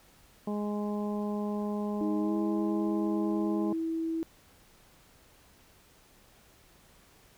harmonic tone, 207.7 Hz, G#3, in tune, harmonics 1 / 2 / 3 / 4 / 5, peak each -31 / -37 / -41 / -43 / -45 dBFS, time 0.47-3.73 s, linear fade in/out 5 ms
sine tone with pitch glide, 311.1 to 326.2 Hz, D#4 to E4, 0 to -18 cents, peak -29 dBFS, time 2.01-4.23 s, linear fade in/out 0 ms, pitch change +82 cents, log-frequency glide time 2.2-2.35 s
effects pink hiss -60 dBFS RMS until 7.37 s

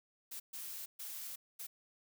blue noise bursts at uneven times, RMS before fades -45 dBFS, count 4, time 0.31-0.4 / 0.53-0.86 / 0.99-1.36 / 1.59-1.67 s, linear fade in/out 10 ms, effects none

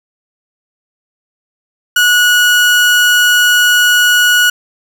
30% pulse tone, 1460 Hz, F#6, 24 cents flat, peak -4 dBFS, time 1.96-4.5 s, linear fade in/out 5 ms, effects none

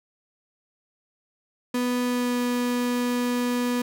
35% pulse tone with pitch glide, 246.9 to 244.8 Hz, B3 to B3, 0 to -15 cents, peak -21 dBFS, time 1.74-3.82 s, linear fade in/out 5 ms, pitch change -15 cents, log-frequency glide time 2.04-2.38 s, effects none

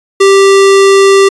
square tone, 392 Hz, G4, in tune, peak -3 dBFS, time 0.2-1.29 s, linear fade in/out 10 ms, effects resampled to 22050 Hz

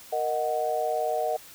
sine chord, D# minor, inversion second, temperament equal, 466.2 / 622.3 / 740 Hz, A#4 / D#5 / F#5, 0 / 0 / 0 cents, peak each -31 / -28 / -28 dBFS, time 0.12-1.37 s, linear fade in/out 10 ms, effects white hiss -48 dBFS RMS until 1.54 s

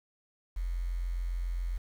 sine tone with quantisation, 43.65 Hz, F1, in tune, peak -30 dBFS, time 0.56-1.78 s, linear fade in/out 10 ms, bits 9, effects none

